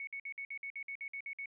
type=tone bursts; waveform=sine; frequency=2217 Hz; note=C#7; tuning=in tune; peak=-39 dBFS; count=12; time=0-1.458 s; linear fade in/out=2 ms; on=72 ms; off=54 ms; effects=none